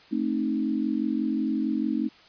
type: chord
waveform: sine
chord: A diminished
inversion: none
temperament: equal with one note detuned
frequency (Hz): 220 / 265 / 311.1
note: A3 / C4 / Eb4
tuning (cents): 0 / +22 / 0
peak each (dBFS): -28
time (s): 0.11-2.09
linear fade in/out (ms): 20
effects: white hiss -53 dBFS RMS until 2.28 s + resampled to 11025 Hz